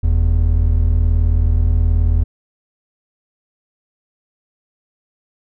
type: tone pair together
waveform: triangle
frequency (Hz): 43.66 / 82.41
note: F1 / E2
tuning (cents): 0 / 0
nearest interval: major seventh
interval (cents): 1100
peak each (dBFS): -12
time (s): 0.03-2.24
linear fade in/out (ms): 10
effects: none